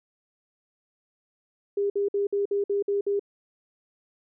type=tone bursts; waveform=sine; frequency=402.9 Hz; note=G4; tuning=48 cents sharp; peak=-22 dBFS; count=8; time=1.77-3.195 s; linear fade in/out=5 ms; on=130 ms; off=55 ms; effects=none